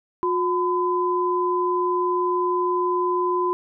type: tone pair together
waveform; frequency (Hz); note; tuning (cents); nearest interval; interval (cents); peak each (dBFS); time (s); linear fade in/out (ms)
sine; 359.4 / 1011; F4 / B5; +50 / +40; octave + tritone; 1790; -22; 0.23-3.53; 0
effects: none